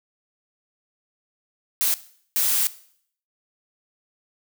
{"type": "noise bursts at uneven times", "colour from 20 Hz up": "blue", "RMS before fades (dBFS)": -21, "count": 2, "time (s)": [[1.81, 1.94], [2.36, 2.67]], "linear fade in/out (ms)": 0, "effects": ["noise-tail reverb RT60 0.6 s tail -17 dB re dry"]}